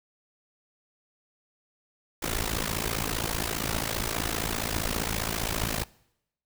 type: noise with amplitude modulation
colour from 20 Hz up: pink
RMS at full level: -26 dBFS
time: 2.22-5.84 s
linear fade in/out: 10 ms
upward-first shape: sine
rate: 55.1 Hz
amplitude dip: 90%
effects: noise-tail reverb RT60 0.8 s tail -23 dB re dry